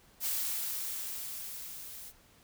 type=noise with level ramp; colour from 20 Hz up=blue; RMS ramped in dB=-32 to -47 dBFS; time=0.2-2.13 s; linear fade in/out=50 ms; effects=pink hiss -62 dBFS RMS until 2.43 s